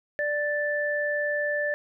sine tone pair together, 589.2 / 1760 Hz, D5 / A6, +6 / 0 cents, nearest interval octave + perfect fifth, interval 1894 cents, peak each -27 dBFS, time 0.19-1.74 s, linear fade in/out 0 ms, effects none

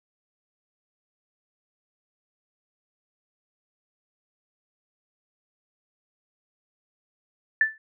sine tone with exponential decay, 1760 Hz, A6, in tune, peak -13 dBFS, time 7.61-7.78 s, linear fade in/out 2 ms, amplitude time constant 35 ms, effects none

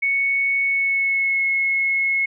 sine tone with pitch glide, 2217 to 2178 Hz, C#7 to C#7, 0 to -31 cents, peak -17 dBFS, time 0.02-2.26 s, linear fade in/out 10 ms, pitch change -31 cents, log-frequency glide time 0.63-1.45 s, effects none

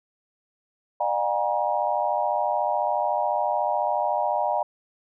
sine tone cluster, 601 / 717 / 811 / 950 Hz, D5 / F5 / G#5 / A#5, +40 / +45 / -41 / +33 cents, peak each -27 dBFS, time 1-4.63 s, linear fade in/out 5 ms, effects none

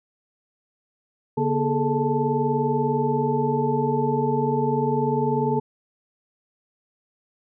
sine tone cluster, 142.2 / 239 / 419.8 / 440 / 879 Hz, C#3 / A#3 / G#4 / A4 / A5, +45 / +43 / +19 / 0 / -2 cents, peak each -26 dBFS, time 1.37-5.6 s, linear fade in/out 10 ms, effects none

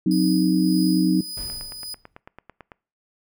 sine chord, C diminished, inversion second, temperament equal with one note detuned, 183.61 / 261.6 / 311.1 Hz, Gb3 / C4 / Eb4, -13 / 0 / 0 cents, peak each -19 / -23 / -20 dBFS, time 0.06-1.21 s, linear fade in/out 5 ms
sawtooth tone with tremolo, 4978 Hz, D#8, in tune, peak -26 dBFS, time 0.11-1.94 s, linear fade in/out 2 ms, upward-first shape sine, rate 1.7 Hz, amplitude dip 50%
brown noise with exponential decay, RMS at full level -33 dBFS, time 1.37-2.2 s, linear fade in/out 2 ms, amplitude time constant 180 ms
click train, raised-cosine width 0.5 ms, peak -25 dBFS, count 12, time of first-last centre 1.5-2.718 s, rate 9.03 Hz
effects noise-tail reverb RT60 0.4 s tail -24 dB re dry

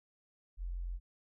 sine tone, 43.92 Hz, F1, 11 cents sharp, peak -36 dBFS, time 0.57-1 s, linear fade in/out 50 ms, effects none

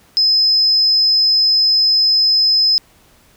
sine tone, 5100 Hz, D#8, 42 cents sharp, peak -9 dBFS, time 0.17-2.78 s, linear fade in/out 0 ms, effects tanh soft clip ceiling -5 dBFS + pink hiss -51 dBFS RMS until 3.36 s

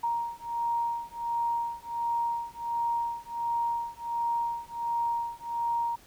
sine beating tone pair, 936 / 937.4 Hz, A#5 / A#5, +7 / +9 cents, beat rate 1.4 Hz, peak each -31 dBFS, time 0.03-5.96 s, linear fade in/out 10 ms, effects pink hiss -56 dBFS RMS until 6.06 s

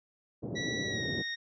pink band-pass noise, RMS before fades -37 dBFS, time 0.42-1.23 s, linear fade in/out 20 ms, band 110 to 510 Hz, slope 24 dB/octave
25% pulse tone with pitch glide, 1946 to 1858.1 Hz, B6 to A#6, -26 to -6 cents, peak -30 dBFS, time 0.55-1.36 s, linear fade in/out 20 ms, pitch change -80 cents, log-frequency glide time 0.84-1.06 s
effects resampled to 16000 Hz

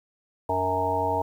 harmonic tone with a mistuned harmonic, 92.5 Hz, F#2, in tune, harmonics 1 / 3 / 5 / 7 / 9 / 10, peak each -33 / -35 / -30 / -29 / -29 / -27 dBFS, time 0.49-1.22 s, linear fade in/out 5 ms, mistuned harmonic 3, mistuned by +51 cents, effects 9-bit

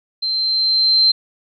sine tone with level ramp, 4122 Hz, C8, 27 cents flat, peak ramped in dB -18 to -9 dBFS, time 0.22-1.12 s, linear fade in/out 10 ms, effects none

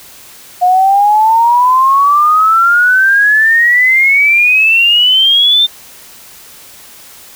sine exponential sweep, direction up, 714 to 3618 Hz, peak -5 dBFS, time 0.61-5.67 s, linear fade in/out 20 ms, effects white hiss -36 dBFS RMS until 7.35 s

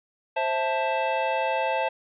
square chord, A minor, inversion first, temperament just, 528 / 660 / 880 Hz, C5 / E5 / A5, +16 / +2 / 0 cents, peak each -29 / -30 / -27 dBFS, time 0.36-1.89 s, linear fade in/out 10 ms, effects resampled to 8000 Hz + 10-bit

